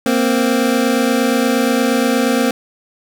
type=tone pair together; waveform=25% pulse; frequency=233.1 / 261.6 Hz; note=A#3 / C4; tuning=0 / 0 cents; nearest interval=major second; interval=200 cents; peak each=-12 dBFS; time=0.06-2.51 s; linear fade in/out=2 ms; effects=none